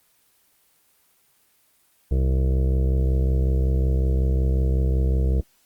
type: harmonic tone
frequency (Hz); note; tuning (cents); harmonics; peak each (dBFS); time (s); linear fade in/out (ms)
65.41; C2; 0; 1 / 2 / 3 / 5 / 6 / 7 / 8 / 9 / 10; -18 / -26 / -33 / -35 / -38 / -34 / -43 / -47 / -46; 2.11-5.41; 5
effects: white hiss -62 dBFS RMS until 5.65 s + Opus 24 kbps